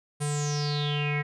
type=tone with low-pass filter sweep; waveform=square; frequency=146.83 Hz; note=D3; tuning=in tune; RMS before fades=-28 dBFS; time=0.2-1.23 s; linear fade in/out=20 ms; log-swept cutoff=9500 to 2000 Hz; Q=9.5; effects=none